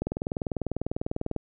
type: click train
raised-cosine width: 2 ms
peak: -15 dBFS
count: 28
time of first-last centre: 0.02-1.363 s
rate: 20.1 Hz
effects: none